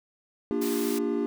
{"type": "chord", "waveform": "triangle", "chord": "G minor seventh", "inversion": "first", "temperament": "equal with one note detuned", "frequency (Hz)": [233.1, 293.7, 349.2, 402.1], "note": ["Bb3", "D4", "F4", "G4"], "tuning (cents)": [0, 0, 0, 44], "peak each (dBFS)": [-29, -28, -30, -28], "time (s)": [0.51, 1.26], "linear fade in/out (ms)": 0}
{"type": "high-pass noise", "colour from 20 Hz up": "white", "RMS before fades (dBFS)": -37, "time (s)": [0.61, 0.99], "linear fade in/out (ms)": 10, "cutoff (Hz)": 900, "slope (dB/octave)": 96}
{"effects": []}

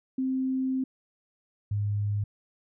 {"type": "tone pair in turn", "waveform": "sine", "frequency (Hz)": [261.6, 103.01], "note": ["C4", "G#2"], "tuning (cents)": [0, -14], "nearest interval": "octave + major third", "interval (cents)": 1614, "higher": "first", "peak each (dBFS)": -25, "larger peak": "neither", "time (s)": [[0.18, 0.84], [1.71, 2.24]], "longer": "first", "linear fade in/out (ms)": 5, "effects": []}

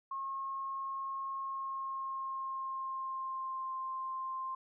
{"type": "tone with pitch glide", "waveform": "sine", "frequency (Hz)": [1081, 1050.8], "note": ["C#6", "C6"], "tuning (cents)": [-44, 7], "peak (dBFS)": -36, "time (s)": [0.11, 4.55], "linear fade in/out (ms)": 5, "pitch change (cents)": -49, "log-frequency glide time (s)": [1.39, 3.75], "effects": []}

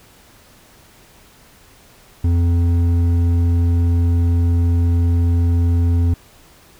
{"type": "tone with hard clipping", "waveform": "sine", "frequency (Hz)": 85.7, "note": "F2", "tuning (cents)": -32, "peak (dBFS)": -14, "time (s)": [2.24, 6.14], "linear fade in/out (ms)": 5, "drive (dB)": 7, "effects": ["pink hiss -48 dBFS RMS until 6.79 s"]}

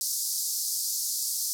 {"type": "band-pass noise", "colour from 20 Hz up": "pink", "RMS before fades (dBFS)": -30, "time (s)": [0.01, 1.53], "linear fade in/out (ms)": 0, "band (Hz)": [4700, 15000], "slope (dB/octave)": 48, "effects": []}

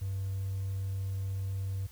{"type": "tone with hard clipping", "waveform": "triangle", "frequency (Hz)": 96.5, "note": "G2", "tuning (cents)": -27, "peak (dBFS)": -32, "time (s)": [0.01, 1.87], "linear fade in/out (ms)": 10, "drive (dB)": 4, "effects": ["added 60 Hz sine -53 dBFS peak until 1.91 s", "white hiss -58 dBFS RMS until 1.91 s"]}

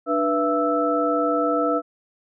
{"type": "tone cluster", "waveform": "sine", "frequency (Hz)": [296.5, 490.3, 669, 1316], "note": ["D4", "B4", "E5", "E6"], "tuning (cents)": [17, -13, 25, -3], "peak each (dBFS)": -24, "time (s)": [0.06, 1.82], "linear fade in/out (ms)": 50, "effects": []}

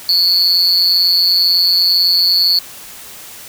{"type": "tone with amplitude modulation", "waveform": "triangle", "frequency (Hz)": 4435, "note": "C#8", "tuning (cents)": 0, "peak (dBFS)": -4, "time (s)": [0.09, 2.59], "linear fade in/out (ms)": 2, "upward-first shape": "sine", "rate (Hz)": 178, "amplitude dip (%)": 100, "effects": ["white hiss -34 dBFS RMS until 3.48 s"]}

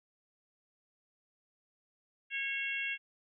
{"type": "harmonic tone", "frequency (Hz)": 547, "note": "C#5", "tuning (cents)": -23, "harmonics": [3, 4, 5, 6], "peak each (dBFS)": [-40, -37, -37, -45], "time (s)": [2.3, 2.98], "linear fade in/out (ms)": 50, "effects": []}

